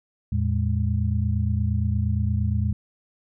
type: tone cluster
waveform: sine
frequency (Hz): 83.5 / 112.1 / 205.7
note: E2 / A2 / G#3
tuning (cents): +23 / +33 / -16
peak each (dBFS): -23 / -24 / -29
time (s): 0.32-2.73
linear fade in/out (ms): 5
effects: none